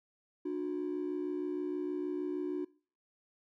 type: ring-modulated tone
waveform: triangle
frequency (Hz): 329.6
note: E4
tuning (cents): 0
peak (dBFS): -27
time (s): 0.45-2.65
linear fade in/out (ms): 10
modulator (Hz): 33.2
effects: noise-tail reverb RT60 0.4 s tail -24 dB re dry + tanh soft clip ceiling -28 dBFS